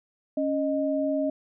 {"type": "tone pair together", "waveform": "sine", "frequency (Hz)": [277.2, 619], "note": ["C#4", "D#5"], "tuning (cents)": [0, -9], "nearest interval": "octave + major second", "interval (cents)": 1391, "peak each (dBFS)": -26, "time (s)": [0.37, 1.3], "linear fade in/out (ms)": 5, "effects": []}